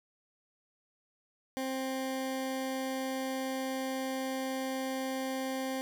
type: tone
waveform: 20% pulse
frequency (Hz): 263.5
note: C4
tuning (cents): +12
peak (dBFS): -28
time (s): 1.57-5.81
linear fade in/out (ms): 0
effects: none